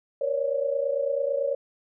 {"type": "tone cluster", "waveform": "sine", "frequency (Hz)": [474.6, 552, 581], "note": ["A#4", "C#5", "D5"], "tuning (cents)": [31, -7, -19], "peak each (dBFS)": [-31, -25, -30], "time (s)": [0.21, 1.55], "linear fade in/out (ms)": 5, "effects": []}